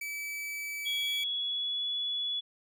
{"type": "tone", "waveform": "45% pulse", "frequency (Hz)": 2300, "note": "D7", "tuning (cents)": -37, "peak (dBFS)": -35, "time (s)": [0.01, 1.24], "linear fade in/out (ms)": 5}
{"type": "tone with pitch glide", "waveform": "sine", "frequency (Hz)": [3336, 3408], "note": ["G#7", "G#7"], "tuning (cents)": [7, 44], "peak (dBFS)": -30, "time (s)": [0.85, 2.41], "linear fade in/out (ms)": 20, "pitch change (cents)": 37, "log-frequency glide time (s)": [0.95, 1.86]}
{"effects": []}